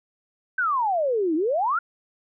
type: exponential two-way sweep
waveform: sine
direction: down then up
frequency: 1568 to 300.8 to 1455 Hz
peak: -20 dBFS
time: 0.58-1.79 s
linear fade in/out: 5 ms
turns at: 1.35 s
effects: none